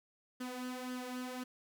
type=tone with flanger; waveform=sawtooth; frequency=251.8 Hz; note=B3; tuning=34 cents sharp; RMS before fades=-42 dBFS; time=0.4-1.44 s; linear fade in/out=10 ms; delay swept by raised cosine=0.62 to 3.32 ms; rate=1.9 Hz; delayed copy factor=+0.6; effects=none